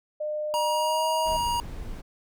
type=tone with pitch glide; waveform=sine; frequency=605 to 634.3 Hz; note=D#5 to D#5; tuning=-49 to +33 cents; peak=-27 dBFS; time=0.2-1.37 s; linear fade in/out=10 ms; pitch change=+82 cents; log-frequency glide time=0.67-1.06 s
type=tone; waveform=square; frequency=950 Hz; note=A#5; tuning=33 cents sharp; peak=-25 dBFS; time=0.54-1.6 s; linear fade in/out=0 ms
type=noise; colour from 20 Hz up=brown; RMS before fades=-36 dBFS; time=1.25-2.02 s; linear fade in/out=20 ms
effects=none